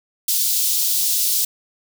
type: high-pass noise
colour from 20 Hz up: white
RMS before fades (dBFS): -19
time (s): 0.28-1.45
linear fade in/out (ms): 5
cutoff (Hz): 3700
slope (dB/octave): 24
effects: none